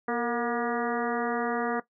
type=harmonic tone with a mistuned harmonic; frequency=239.3 Hz; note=A#3; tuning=46 cents sharp; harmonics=1 / 2 / 3 / 4 / 5 / 6 / 7 / 8; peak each=-32 / -30 / -33 / -37 / -35 / -37 / -38 / -40 dBFS; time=0.08-1.8 s; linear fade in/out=5 ms; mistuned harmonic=2; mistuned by=-53 cents; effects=noise-tail reverb RT60 0.1 s tail -17 dB re dry